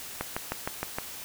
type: click train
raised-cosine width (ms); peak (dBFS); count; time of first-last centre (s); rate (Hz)
0.5; -14; 6; 0.21-0.985; 6.45
effects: white hiss -41 dBFS RMS until 1.24 s